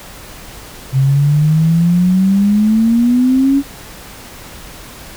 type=exponential sweep; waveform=sine; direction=up; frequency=131.3 to 282.1 Hz; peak=-8 dBFS; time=0.92-3.63 s; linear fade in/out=50 ms; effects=added 50 Hz sine -42 dBFS peak until 5.16 s + pink hiss -34 dBFS RMS until 5.16 s